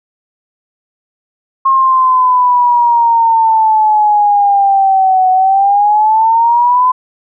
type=exponential two-way sweep; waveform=sine; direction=down then up; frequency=1076 to 742 to 1020 Hz; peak=-6 dBFS; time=1.65-6.92 s; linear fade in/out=10 ms; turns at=5.3 s; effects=none